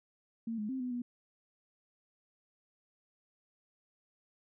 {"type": "tone with pitch steps", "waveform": "sine", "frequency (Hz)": [228.1, 211, 262.7, 250.2, 243.2], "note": ["A#3", "G#3", "C4", "B3", "B3"], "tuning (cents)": [-37, 28, 7, 23, -26], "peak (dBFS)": -34, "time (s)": [0.47, 1.02], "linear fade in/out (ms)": 5, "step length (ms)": 110, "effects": []}